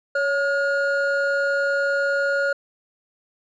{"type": "tone pair together", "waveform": "triangle", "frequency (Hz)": [559.3, 1429], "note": ["C#5", "F6"], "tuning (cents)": [15, 39], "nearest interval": "octave + major third", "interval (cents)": 1624, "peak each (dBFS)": -20, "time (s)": [0.15, 2.53], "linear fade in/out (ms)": 5, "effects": ["resampled to 16000 Hz"]}